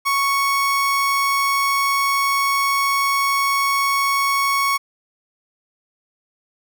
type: tone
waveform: 30% pulse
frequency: 1108.7 Hz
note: C#6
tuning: in tune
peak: -14 dBFS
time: 0.05-4.78 s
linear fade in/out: 20 ms
effects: none